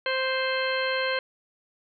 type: harmonic tone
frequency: 523.3 Hz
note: C5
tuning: in tune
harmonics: 1 / 2 / 3 / 4 / 5 / 6 / 8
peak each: -28 / -33 / -30 / -33 / -35 / -35 / -36 dBFS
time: 0.06-1.19 s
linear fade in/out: 2 ms
effects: none